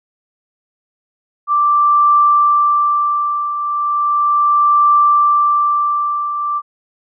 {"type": "tone with tremolo", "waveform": "sine", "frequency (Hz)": 1174.7, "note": "D6", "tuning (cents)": 0, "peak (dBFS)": -7, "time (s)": [1.47, 6.62], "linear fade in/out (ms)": 50, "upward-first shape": "triangle", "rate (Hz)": 0.36, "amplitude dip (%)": 70, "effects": []}